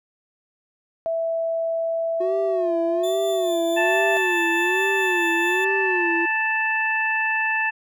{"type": "tone with pitch glide", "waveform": "sine", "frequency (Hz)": [659.3, 668.9], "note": ["E5", "E5"], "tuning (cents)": [0, 25], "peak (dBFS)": -21, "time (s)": [1.06, 4.17], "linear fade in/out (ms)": 0, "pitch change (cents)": 25, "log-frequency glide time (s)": [1.72, 4.03]}
{"type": "tone with vibrato", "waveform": "triangle", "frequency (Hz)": 362.4, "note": "F#4", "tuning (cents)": -36, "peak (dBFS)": -21, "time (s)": [2.2, 6.26], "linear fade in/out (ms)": 10, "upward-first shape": "sine", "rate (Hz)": 1.2, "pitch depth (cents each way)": 130}
{"type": "tone with tremolo", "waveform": "sawtooth", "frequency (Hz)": 3520, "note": "A7", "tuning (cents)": 0, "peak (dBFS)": -29, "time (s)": [3.03, 5.65], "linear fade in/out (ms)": 10, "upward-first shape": "triangle", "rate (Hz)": 4.6, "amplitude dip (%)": 35}
{"type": "harmonic tone", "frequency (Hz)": 880, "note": "A5", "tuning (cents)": 0, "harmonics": [1, 2, 3], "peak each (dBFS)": [-26, -22, -25], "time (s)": [3.76, 7.71], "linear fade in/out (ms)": 20}
{"effects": []}